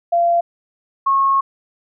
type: tone pair in turn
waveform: sine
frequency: 687 / 1090.5 Hz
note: F5 / C#6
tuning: -29 / -29 cents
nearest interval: minor sixth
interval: 800 cents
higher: second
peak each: -12 dBFS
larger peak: neither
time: 0.12-0.41 / 1.06-1.41 s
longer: second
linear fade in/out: 10 ms
effects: none